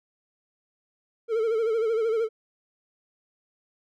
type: tone with vibrato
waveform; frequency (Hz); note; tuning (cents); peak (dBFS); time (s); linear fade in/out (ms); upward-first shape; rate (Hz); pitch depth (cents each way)
triangle; 449; A4; +35; -20; 1.28-2.29; 50; sine; 13; 72
effects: none